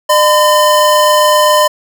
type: tone pair together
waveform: square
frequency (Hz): 604.1 / 1016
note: D5 / B5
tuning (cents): +49 / +49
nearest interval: major sixth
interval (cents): 900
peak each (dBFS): -10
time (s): 0.09-1.68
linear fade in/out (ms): 10
effects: none